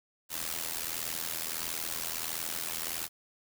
white noise with amplitude modulation, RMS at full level -32 dBFS, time 0.29-3.09 s, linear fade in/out 50 ms, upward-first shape sine, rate 81.5 Hz, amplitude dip 85%, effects none

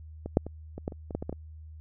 clicks, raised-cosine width 2 ms, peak -22 / -7 / -24 / -24 / -17 / -28 / -25 / -16 / -21 / -19 / -23 dBFS, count 11, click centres 0.26 / 0.371 / 0.466 / 0.78 / 0.879 / 0.922 / 1.108 / 1.15 / 1.225 / 1.295 / 1.327 s, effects added 78 Hz sine -43 dBFS peak until 1.8 s

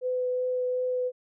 sine tone with vibrato, 503 Hz, B4, 32 cents sharp, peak -25 dBFS, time 0.01-1.12 s, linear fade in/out 50 ms, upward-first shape triangle, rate 2.7 Hz, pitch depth 10 cents each way, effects none

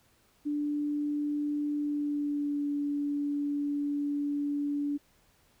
sine tone with pitch glide, 293.7 to 288.5 Hz, D4 to D4, 0 to -31 cents, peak -28 dBFS, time 0.45-4.98 s, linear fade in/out 20 ms, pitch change -31 cents, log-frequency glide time 1.77-2.68 s, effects pink hiss -66 dBFS RMS until 5.6 s

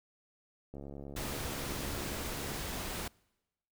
click train, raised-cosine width 2 ms, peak -32 dBFS, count 131, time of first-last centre 0.74-2.589 s, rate 70.3 Hz
pink noise, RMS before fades -39 dBFS, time 1.16-3.08 s, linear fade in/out 5 ms
effects noise-tail reverb RT60 1.0 s tail -26 dB re dry

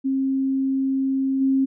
sine tone with level steps, 267.9 Hz, C4, 41 cents sharp, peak -19 / -16 dBFS, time 0.04-1.66 s, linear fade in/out 20 ms, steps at 1.4 s, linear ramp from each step 20 ms, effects none

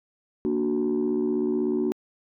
sine chord, Bb augmented, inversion none, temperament equal, 233.1 / 293.7 / 370 Hz, Bb3 / D4 / F#4, 0 / 0 / 0 cents, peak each -26 / -26 / -24 dBFS, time 0.45-1.92 s, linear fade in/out 0 ms, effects tanh soft clip ceiling -17 dBFS

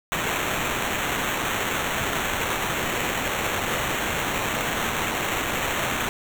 violet noise with sample-and-hold, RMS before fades -26 dBFS, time 0.12-6.09 s, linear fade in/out 0 ms, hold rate 4900 Hz, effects none

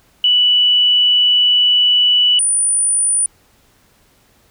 sine tone pair in turn, 2960 / 9425 Hz, F#7 / D9, 0 / +5 cents, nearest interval octave + minor sixth, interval 2005 cents, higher second, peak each -9 / -12 dBFS, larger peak first, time 0.24-2.39 / 2.39-3.26 s, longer first, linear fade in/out 2 ms, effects pink hiss -54 dBFS RMS until 4.5 s

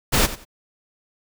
pink noise with echo, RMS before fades -17 dBFS, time 0.12-0.27 s, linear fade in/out 20 ms, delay 91 ms, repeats 2, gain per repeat -14 dB, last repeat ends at 0.452 s, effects none

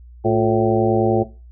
harmonic tone with a mistuned harmonic, 110.3 Hz, A2, 5 cents sharp, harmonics 1 / 2 / 3 / 4 / 5 / 6 / 7, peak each -22 / -23 / -18 / -21 / -23 / -24 / -23 dBFS, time 0.24-1.24 s, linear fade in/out 20 ms, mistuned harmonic 3, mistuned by +110 cents, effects noise-tail reverb RT60 0.3 s tail -17 dB re dry + added 60 Hz sine -39 dBFS peak until 1.51 s

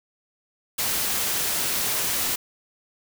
white noise, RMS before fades -25 dBFS, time 0.78-2.36 s, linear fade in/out 10 ms, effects none

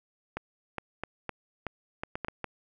clicks, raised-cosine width 0.5 ms, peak -18 dBFS, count 10, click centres 0.37 / 0.783 / 1.036 / 1.293 / 1.667 / 2.035 / 2.155 / 2.247 / 2.284 / 2.443 s, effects none

